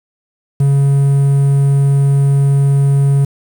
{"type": "tone with quantisation", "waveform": "triangle", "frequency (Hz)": 139.3, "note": "C#3", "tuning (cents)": 9, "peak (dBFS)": -6, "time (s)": [0.6, 3.25], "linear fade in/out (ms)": 5, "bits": 6, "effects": []}